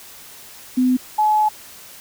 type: tone pair in turn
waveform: sine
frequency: 253.7 / 853.3 Hz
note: B3 / G#5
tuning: +47 / +47 cents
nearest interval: octave + major sixth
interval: 2100 cents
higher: second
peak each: -13 dBFS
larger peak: neither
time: 0.77-0.97 / 1.18-1.49 s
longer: second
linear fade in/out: 10 ms
effects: white hiss -41 dBFS RMS until 2 s